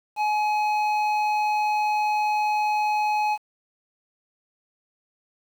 square tone with low-pass filter, 845 Hz, G#5, 30 cents sharp, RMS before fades -23 dBFS, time 0.16-3.38 s, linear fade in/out 50 ms, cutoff 2800 Hz, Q 0.84, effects 8-bit

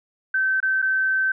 sine tone with dropouts, 1543 Hz, G6, 28 cents flat, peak -18 dBFS, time 0.34-1.32 s, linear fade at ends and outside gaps 5 ms, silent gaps 0.603-0.627 / 0.819-0.824 s, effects none

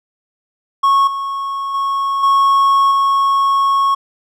triangle tone with level steps, 1100 Hz, C#6, 14 cents flat, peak -7 / -17 / -13 / -7 / -9 dBFS, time 0.83-3.95 s, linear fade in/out 10 ms, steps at 1.07 / 1.74 / 2.23 / 2.91 s, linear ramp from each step 5 ms, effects none

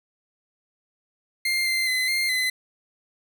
30% pulse tone with pitch steps, 2109 / 2084 / 2034 / 2111 / 2028 Hz, C7 / C7 / C7 / C7 / B6, +13 / -7 / -50 / +15 / +45 cents, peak -19 dBFS, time 1.45-2.5 s, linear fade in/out 5 ms, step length 210 ms, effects none

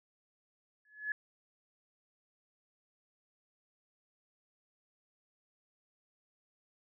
sine tone with exponential growth, 1704 Hz, G#6, 44 cents sharp, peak -29 dBFS, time 0.85-1.12 s, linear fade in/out 2 ms, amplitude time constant 57 ms, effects none

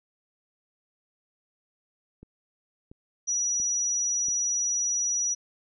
click train, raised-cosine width 3 ms, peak -33 dBFS, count 4, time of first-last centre 2.23-4.285 s, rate 1.46 Hz
sine tone, 5840 Hz, F#8, 24 cents flat, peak -24 dBFS, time 3.27-5.35 s, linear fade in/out 20 ms
effects none

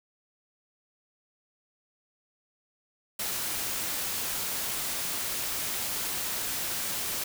white noise, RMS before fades -32 dBFS, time 3.19-7.24 s, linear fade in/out 5 ms, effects none

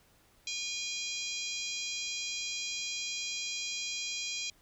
harmonic tone, 811 Hz, G#5, 41 cents flat, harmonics 3 / 4 / 5 / 6 / 7 / 8 / 9, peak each -40 / -41 / -42 / -43 / -43 / -44 / -45 dBFS, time 0.47-4.5 s, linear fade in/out 2 ms, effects pink hiss -65 dBFS RMS until 4.61 s

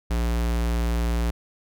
square tone, 58.27 Hz, A#1, in tune, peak -22 dBFS, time 0.1-1.31 s, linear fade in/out 10 ms, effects none

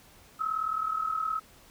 sine tone pair together, 1280.9 / 1320 Hz, D#6 / E6, +50 / +2 cents, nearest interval minor second, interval 52 cents, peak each -29 / -33 dBFS, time 0.39-1.4 s, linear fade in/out 20 ms, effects pink hiss -56 dBFS RMS until 1.7 s

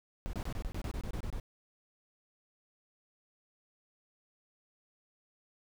brown noise bursts, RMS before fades -37 dBFS, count 12, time 0.26-1.399 s, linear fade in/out 0 ms, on 72 ms, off 25 ms, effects none

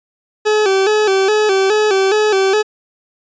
40% pulse tone with vibrato, 405.4 Hz, G#4, 42 cents flat, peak -10 dBFS, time 0.45-2.63 s, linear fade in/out 20 ms, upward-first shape square, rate 2.4 Hz, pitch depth 87 cents each way, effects resampled to 16000 Hz

